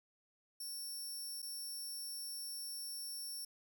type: tone with dropouts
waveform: 15% pulse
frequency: 5450 Hz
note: F8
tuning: 43 cents flat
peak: -37 dBFS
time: 0.6-3.45 s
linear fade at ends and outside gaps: 5 ms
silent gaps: 1.42-1.426 s
effects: none